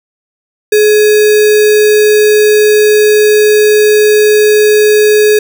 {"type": "tone with sample-and-hold", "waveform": "sine", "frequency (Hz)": 423.6, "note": "G#4", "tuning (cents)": 34, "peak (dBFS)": -3, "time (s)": [0.72, 5.39], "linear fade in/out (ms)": 5, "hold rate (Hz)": 2100, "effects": []}